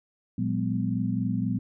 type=tone cluster; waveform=sine; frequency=116 / 180.4 / 204.2 / 251.2 Hz; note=A#2 / F#3 / G#3 / B3; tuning=-8 / -44 / -29 / +30 cents; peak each=-30 dBFS; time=0.38-1.59 s; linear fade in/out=5 ms; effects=none